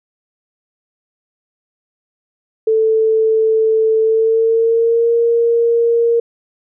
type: tone with pitch glide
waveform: sine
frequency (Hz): 441.6 to 466.2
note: A4 to A#4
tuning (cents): +6 to 0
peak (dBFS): -10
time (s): 2.67-6.2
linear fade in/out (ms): 5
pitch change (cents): +94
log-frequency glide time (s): 4.01-5.11
effects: none